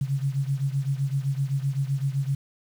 sine beating tone pair, 135.1 / 142.9 Hz, C#3 / D3, -44 / -47 cents, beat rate 7.8 Hz, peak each -25 / -28 dBFS, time 0.01-2.35 s, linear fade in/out 5 ms, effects 8-bit

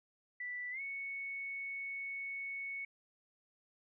sine tone with pitch glide, 1973 to 2215 Hz, B6 to C#7, -2 to -2 cents, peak -39 dBFS, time 0.4-2.85 s, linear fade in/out 5 ms, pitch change +200 cents, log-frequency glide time 0.71-0.81 s, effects none

